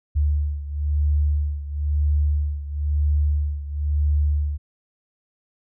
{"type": "beating tone pair", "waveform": "sine", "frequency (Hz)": [73.42, 74.42], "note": ["D2", "D2"], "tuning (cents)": [0, 24], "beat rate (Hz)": 1, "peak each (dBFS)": [-20, -24], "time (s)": [0.15, 4.58], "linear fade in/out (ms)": 20, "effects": []}